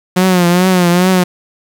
sawtooth tone with vibrato, 180 Hz, F#3, 47 cents flat, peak -4 dBFS, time 0.16-1.24 s, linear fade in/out 10 ms, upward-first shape triangle, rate 2.4 Hz, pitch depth 84 cents each way, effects 7-bit

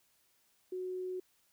sine tone, 368.3 Hz, F#4, 8 cents flat, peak -36 dBFS, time 0.72-1.2 s, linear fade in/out 5 ms, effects white hiss -72 dBFS RMS until 1.52 s

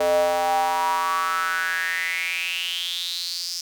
square tone with high-pass filter sweep, 87.31 Hz, F2, in tune, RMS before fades -24 dBFS, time 0-3.61 s, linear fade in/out 5 ms, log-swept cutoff 550 to 5300 Hz, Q 7, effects none

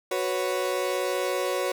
35% pulse chord, F# suspended fourth, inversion none, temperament equal, 370 / 493.9 / 554.4 Hz, F#4 / B4 / C#5, 0 / 0 / 0 cents, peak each -28 / -29 / -27 dBFS, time 0.11-1.72 s, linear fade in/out 5 ms, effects none

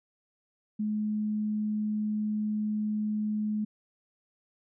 sine tone, 212.4 Hz, G#3, 39 cents sharp, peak -27 dBFS, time 0.79-3.65 s, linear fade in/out 10 ms, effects none

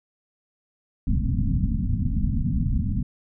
pink low-pass noise, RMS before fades -23 dBFS, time 1.07-3.03 s, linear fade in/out 5 ms, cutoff 260 Hz, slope 96 dB/octave, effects none

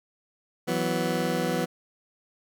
20% pulse chord, E suspended second, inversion none, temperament just, 164.81 / 185.42 / 247.2 Hz, E3 / F#3 / B3, 0 / +4 / +2 cents, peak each -25 dBFS, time 0.67-1.66 s, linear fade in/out 20 ms, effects none

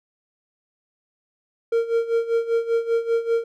triangle tone with tremolo, 461.4 Hz, A#4, 18 cents flat, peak -14 dBFS, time 1.72-3.44 s, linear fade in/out 5 ms, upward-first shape sine, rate 5.1 Hz, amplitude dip 80%, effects none

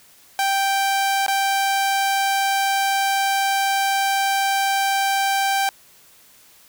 sawtooth tone with dropouts, 784 Hz, G5, in tune, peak -14 dBFS, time 0.39-5.69 s, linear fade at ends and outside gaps 1 ms, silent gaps 1.264-1.281 s, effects white hiss -51 dBFS RMS until 6.68 s

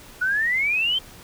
sine exponential sweep, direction up, 1452 to 3168 Hz, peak -19 dBFS, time 0.21-0.99 s, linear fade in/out 10 ms, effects pink hiss -45 dBFS RMS until 1.23 s

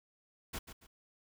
pink noise with echo, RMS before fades -40 dBFS, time 0.53-0.59 s, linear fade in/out 10 ms, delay 140 ms, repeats 2, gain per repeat -10 dB, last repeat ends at 0.87 s, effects none

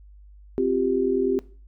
sine chord, C suspended fourth, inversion none, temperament equal with one note detuned, 261.6 / 351.7 / 392 Hz, C4 / F4 / G4, 0 / +12 / 0 cents, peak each -25 / -26 / -22 dBFS, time 0.58-1.39 s, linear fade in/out 0 ms, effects noise-tail reverb RT60 0.4 s tail -19 dB re dry + added 50 Hz sine -45 dBFS peak until 1.67 s

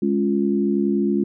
sine chord, Db major, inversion second, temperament equal, 207.7 / 277.2 / 349.2 Hz, Ab3 / Db4 / F4, 0 / 0 / 0 cents, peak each -20 / -23 / -22 dBFS, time 0.02-1.24 s, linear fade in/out 5 ms, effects none

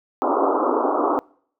pink band-pass noise, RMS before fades -20 dBFS, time 0.22-1.19 s, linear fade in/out 0 ms, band 260 to 1300 Hz, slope 96 dB/octave, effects noise-tail reverb RT60 0.6 s tail -26 dB re dry

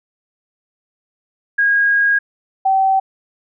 sine tone pair in turn, 1636 / 769.9 Hz, G#6 / G5, -26 / -31 cents, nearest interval octave + minor second, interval 1305 cents, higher first, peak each -11 dBFS, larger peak neither, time 1.58-2.19 / 2.65-3 s, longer first, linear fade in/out 10 ms, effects none

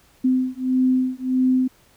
sine beating tone pair, 256.2 / 257.8 Hz, C4 / C4, -36 / -26 cents, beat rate 1.6 Hz, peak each -20 dBFS, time 0.24-1.68 s, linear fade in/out 10 ms, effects pink hiss -56 dBFS RMS until 1.96 s

